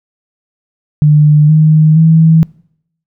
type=tone with pitch steps; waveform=sine; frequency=150 / 155.56 / 161.32 Hz; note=D3 / D#3 / E3; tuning=+37 / 0 / -37 cents; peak=-3 dBFS; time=1.02-2.43 s; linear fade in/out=0 ms; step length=470 ms; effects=noise-tail reverb RT60 0.7 s tail -24 dB re dry